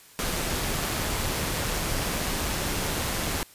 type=noise with amplitude modulation; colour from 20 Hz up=pink; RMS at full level=-27 dBFS; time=0.19-3.43 s; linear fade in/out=0 ms; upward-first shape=sine; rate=156 Hz; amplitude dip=25%; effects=white hiss -52 dBFS RMS until 3.54 s + resampled to 32000 Hz